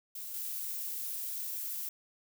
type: noise with level steps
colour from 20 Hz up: violet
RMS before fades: -42 / -38 dBFS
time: 0.15-1.89 s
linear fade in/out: 5 ms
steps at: 0.34 s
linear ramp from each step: 2 ms
effects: none